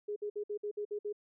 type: tone bursts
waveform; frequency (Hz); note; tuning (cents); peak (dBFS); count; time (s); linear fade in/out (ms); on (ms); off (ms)
sine; 415.3; G#4; 0; -34; 8; 0.08-1.128; 10; 82; 56
effects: none